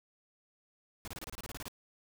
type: noise bursts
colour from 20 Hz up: pink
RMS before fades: -43 dBFS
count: 12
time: 1.05-1.682 s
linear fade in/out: 0 ms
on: 27 ms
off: 28 ms
effects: none